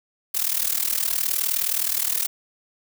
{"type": "noise with amplitude modulation", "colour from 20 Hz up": "blue", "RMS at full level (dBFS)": -20, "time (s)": [0.34, 2.27], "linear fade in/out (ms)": 10, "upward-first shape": "sine", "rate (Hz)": 39.3, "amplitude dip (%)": 85, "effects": []}